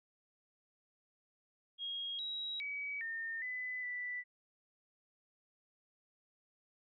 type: tone with pitch steps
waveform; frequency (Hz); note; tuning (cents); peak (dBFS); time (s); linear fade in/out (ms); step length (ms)
sine; 3271 / 3850 / 2274 / 1820 / 2005 / 1976; G#7 / B7 / C#7 / A#6 / B6 / B6; -27 / -45 / +44 / -42 / +26 / 0; -38; 1.78-4.24; 50; 410
effects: none